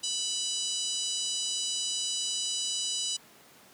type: harmonic tone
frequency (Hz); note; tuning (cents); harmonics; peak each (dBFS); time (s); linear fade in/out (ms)
987.8; B5; 0; 3 / 4 / 5 / 6 / 7 / 8 / 9; -35 / -36 / -37 / -38 / -38 / -39 / -40; 0.03-3.17; 10
effects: pink hiss -55 dBFS RMS until 3.73 s + high-pass 200 Hz 12 dB/octave